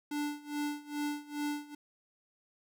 square tone with tremolo, 293.7 Hz, D4, in tune, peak -32 dBFS, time 0.11-1.75 s, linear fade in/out 5 ms, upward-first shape sine, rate 2.4 Hz, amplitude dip 90%, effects none

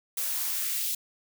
blue noise with high-pass filter sweep, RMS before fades -30 dBFS, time 0.17-0.95 s, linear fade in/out 5 ms, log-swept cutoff 370 to 3600 Hz, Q 1.3, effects none

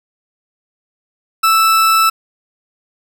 40% pulse tone, 1318.5 Hz, E6, in tune, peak -8 dBFS, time 1.43-2.1 s, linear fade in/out 10 ms, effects none

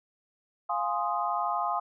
sine chord, F minor seventh, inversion none, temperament equal, 698.5 / 830.6 / 1046.5 / 1244.5 Hz, F5 / Ab5 / C6 / Eb6, 0 / 0 / 0 / 0 cents, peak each -32 dBFS, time 0.69-1.8 s, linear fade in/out 10 ms, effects none

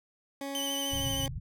20% pulse tone with pitch glide, 277.2 to 272 Hz, C#4 to C#4, 0 to -33 cents, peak -30 dBFS, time 0.41-1.28 s, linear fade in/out 2 ms, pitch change -33 cents, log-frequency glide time 0.85-1.15 s
sawtooth tone with vibrato, 3030 Hz, F#7, 40 cents sharp, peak -29 dBFS, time 0.55-1.26 s, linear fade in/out 0 ms, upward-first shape sine, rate 13 Hz, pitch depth 38 cents each way
white low-pass noise, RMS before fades -36 dBFS, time 0.91-1.4 s, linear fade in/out 20 ms, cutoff 150 Hz, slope 48 dB/octave
effects none

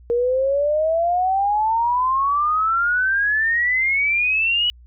sine exponential sweep, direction up, 468.2 to 2960 Hz, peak -16 dBFS, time 0.1-4.7 s, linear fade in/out 0 ms, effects added 60 Hz sine -43 dBFS peak until 4.86 s

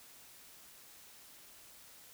silence, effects white hiss -57 dBFS RMS until 2.13 s

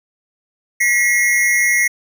square tone pair together, 1936.1 / 2147 Hz, B6 / C7, -35 / +44 cents, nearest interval major second, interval 179 cents, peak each -16 dBFS, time 0.8-1.88 s, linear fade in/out 10 ms, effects none

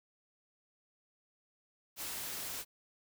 white noise, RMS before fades -41 dBFS, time 1.96-2.65 s, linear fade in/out 50 ms, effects none

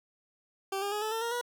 20% pulse tone with pitch steps, 389.1 / 403.5 / 418.5 / 434 / 450.1 / 466.7 / 484 Hz, G4 / G#4 / G#4 / A4 / A4 / A#4 / B4, -13 / -50 / +13 / -24 / +39 / +2 / -35 cents, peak -26 dBFS, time 0.72-1.413 s, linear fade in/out 5 ms, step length 99 ms, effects none

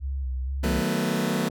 sine tone with vibrato, 66 Hz, C2, 16 cents sharp, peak -26 dBFS, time 0-0.83 s, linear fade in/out 50 ms, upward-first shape square, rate 2.1 Hz, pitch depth 48 cents each way
sawtooth chord, B dominant seventh, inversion first, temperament just, 154.34 / 185.21 / 222.2 / 246.9 Hz, D#3 / F#3 / A3 / B3, -14 / +2 / +17 / 0 cents, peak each -27 / -24 / -24 / -25 dBFS, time 0.63-1.49 s, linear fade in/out 10 ms
click, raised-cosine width 2 ms, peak -34 dBFS, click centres 1.498 s
effects none

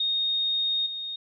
sine tone with level steps, 3708 Hz, A#7, 10 cents flat, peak -23 / -31 dBFS, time 0-1.16 s, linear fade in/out 5 ms, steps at 0.86 s, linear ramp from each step 5 ms, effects none

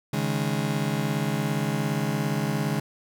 35% pulse chord, C# suspended second, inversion none, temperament just, 138.59 / 155.92 / 207.9 Hz, C#3 / D#3 / G#3, 0 / +4 / +2 cents, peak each -27 dBFS, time 0.13-2.8 s, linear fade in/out 5 ms, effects none

